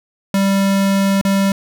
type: tone with dropouts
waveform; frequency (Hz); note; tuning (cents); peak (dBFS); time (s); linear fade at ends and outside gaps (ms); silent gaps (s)
square; 196; G3; 0; -13; 0.34-1.52; 2; 1.213-1.25
effects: none